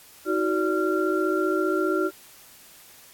sine tone cluster, 319.3 / 374.3 / 581 / 1379 Hz, D#4 / F#4 / D5 / F6, +45 / +20 / -19 / -22 cents, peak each -26 / -24 / -31 / -28 dBFS, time 0.25-2.11 s, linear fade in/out 50 ms, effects white hiss -50 dBFS RMS until 3.13 s + AAC 64 kbps

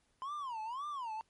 triangle tone with vibrato, 1017 Hz, C6, 50 cents flat, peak -36 dBFS, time 0.22-1.21 s, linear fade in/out 0 ms, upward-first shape sine, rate 1.9 Hz, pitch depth 280 cents each way, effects pink hiss -75 dBFS RMS until 1.29 s + MP3 48 kbps

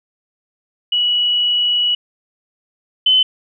sine tone pair in turn, 2932 / 3040 Hz, F#7 / F#7, -16 / +46 cents, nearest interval minor second, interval 62 cents, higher second, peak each -13 / -9 dBFS, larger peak second, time 0.92-1.95 / 3.06-3.23 s, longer first, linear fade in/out 5 ms, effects none

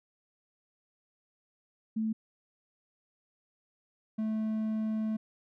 sine / triangle tone pair in turn, 220 / 218.1 Hz, A3 / A3, 0 / -15 cents, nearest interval unison, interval 15 cents, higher first, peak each -28 / -27 dBFS, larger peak second, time 1.96-2.13 / 4.18-5.17 s, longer second, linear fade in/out 10 ms, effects none

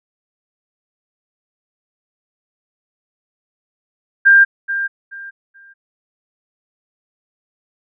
sine tone with echo, 1594 Hz, G6, 28 cents sharp, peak -5 dBFS, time 4.25-4.45 s, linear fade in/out 20 ms, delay 430 ms, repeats 3, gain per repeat -12 dB, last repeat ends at 5.74 s, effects none

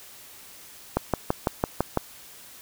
click train, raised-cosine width 1 ms, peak -7 dBFS, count 7, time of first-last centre 0.97-1.973 s, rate 5.98 Hz, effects white hiss -47 dBFS RMS until 2.61 s

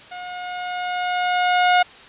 sawtooth tone with level ramp, 721 Hz, F#5, 45 cents flat, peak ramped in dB -28 to -8 dBFS, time 0.11-1.83 s, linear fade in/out 10 ms, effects white hiss -43 dBFS RMS until 2.08 s + resampled to 8000 Hz

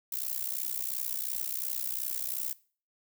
violet noise with amplitude modulation, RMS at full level -30 dBFS, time 0.12-2.53 s, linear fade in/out 5 ms, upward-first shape sine, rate 62.8 Hz, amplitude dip 95%, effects noise-tail reverb RT60 0.4 s tail -20 dB re dry

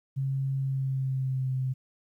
sine tone with pitch glide, 135.3 to 130.31 Hz, C#3 to C3, -42 to -7 cents, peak -26 dBFS, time 0.16-1.74 s, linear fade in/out 20 ms, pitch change -65 cents, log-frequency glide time 0.59-1.53 s, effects 11-bit

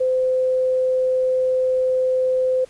sine tone, 514 Hz, C5, 31 cents flat, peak -16 dBFS, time 0-2.65 s, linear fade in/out 10 ms, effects pink hiss -51 dBFS RMS until 2.69 s + resampled to 24000 Hz

